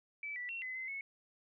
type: tone with pitch steps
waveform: sine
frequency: 2308 / 1965 / 2724 / 2028 / 2056 / 2197 Hz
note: D7 / B6 / F7 / B6 / C7 / C#7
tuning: -31 / -9 / -44 / +45 / -31 / -16 cents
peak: -39 dBFS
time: 0.23-1.01 s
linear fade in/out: 2 ms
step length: 130 ms
effects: none